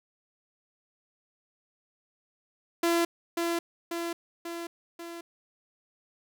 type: tone with echo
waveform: sawtooth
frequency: 339 Hz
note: E4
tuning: 49 cents sharp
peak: -19 dBFS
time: 2.83-3.05 s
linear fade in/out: 5 ms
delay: 540 ms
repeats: 4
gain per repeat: -4 dB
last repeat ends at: 5.21 s
effects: none